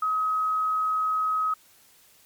sine tone, 1270 Hz, D#6, 35 cents sharp, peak -22 dBFS, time 0.02-1.54 s, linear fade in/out 5 ms, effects white hiss -57 dBFS RMS until 2.25 s + MP3 96 kbps

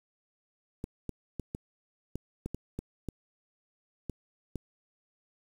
clicks, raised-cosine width 3 ms, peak -22 dBFS, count 11, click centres 0.841 / 1.093 / 1.397 / 1.549 / 2.156 / 2.46 / 2.546 / 2.79 / 3.087 / 4.097 / 4.557 s, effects 8-bit

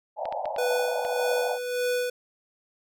pink band-pass noise, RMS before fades -31 dBFS, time 0.16-1.59 s, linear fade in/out 50 ms, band 550 to 890 Hz, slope 96 dB/octave
clicks, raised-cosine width 0.3 ms, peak -23 dBFS, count 5, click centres 0.255 / 0.325 / 0.456 / 0.563 / 1.05 s
square tone with tremolo, 493.9 Hz, B4, in tune, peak -24 dBFS, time 0.58-2.1 s, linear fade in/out 5 ms, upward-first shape sine, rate 1.7 Hz, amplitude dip 55%
effects none

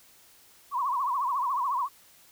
sine tone with vibrato, 1046.5 Hz, C6, in tune, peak -25 dBFS, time 0.71-1.89 s, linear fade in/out 50 ms, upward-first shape triangle, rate 14 Hz, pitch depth 190 cents each way, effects white hiss -57 dBFS RMS until 2.31 s

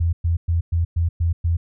sine tone bursts, 84.2 Hz, E2, 37 cents sharp, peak -16 dBFS, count 7, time 0-1.57 s, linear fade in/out 10 ms, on 130 ms, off 110 ms, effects none

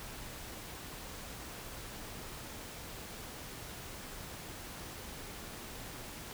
silence, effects pink hiss -46 dBFS RMS until 6.33 s

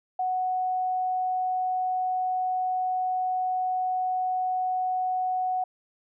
sine tone, 740 Hz, F#5, in tune, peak -24 dBFS, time 0.19-5.64 s, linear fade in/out 5 ms, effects none

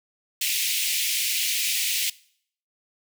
pink high-pass noise, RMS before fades -25 dBFS, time 0.41-2.1 s, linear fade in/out 5 ms, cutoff 2200 Hz, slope 48 dB/octave, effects noise-tail reverb RT60 0.6 s tail -21 dB re dry

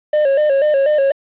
triangle tone with vibrato, 575 Hz, D5, 37 cents flat, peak -9 dBFS, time 0.13-1.12 s, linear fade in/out 5 ms, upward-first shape square, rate 4.1 Hz, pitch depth 85 cents each way, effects resampled to 8000 Hz + 7-bit

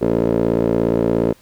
15% pulse tone with band-pass filter, 57.1 Hz, A#1, 35 cents flat, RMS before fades -17 dBFS, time 0.01-1.33 s, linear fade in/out 10 ms, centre 390 Hz, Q 9.8, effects pink hiss -51 dBFS RMS until 1.41 s

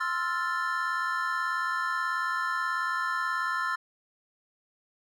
triangle chord, F major seventh, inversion second, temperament equal, 1046.5 / 1318.5 / 1396.9 / 1760 Hz, C6 / E6 / F6 / A6, 0 / 0 / 0 / 0 cents, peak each -31 dBFS, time 0-3.76 s, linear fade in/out 10 ms, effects none

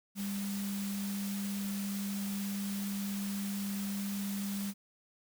sine tone in noise, 199.6 Hz, G3, 32 cents sharp, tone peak -34 dBFS, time 0.15-4.74 s, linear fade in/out 50 ms, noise white, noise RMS -44 dBFS, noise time 0.15-4.74 s, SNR +7 dB, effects none

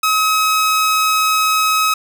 sawtooth tone, 1276 Hz, D#6, 43 cents sharp, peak -9 dBFS, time 0.03-1.94 s, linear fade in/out 5 ms, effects none

